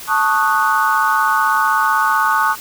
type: chord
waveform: sine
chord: D# half-diminished seventh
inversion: second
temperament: equal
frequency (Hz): 880 / 1108.7 / 1244.5 / 1480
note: A5 / C#6 / D#6 / F#6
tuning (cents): 0 / 0 / 0 / 0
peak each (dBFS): -18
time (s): 0.07-2.56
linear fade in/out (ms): 50
effects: white hiss -33 dBFS RMS until 2.6 s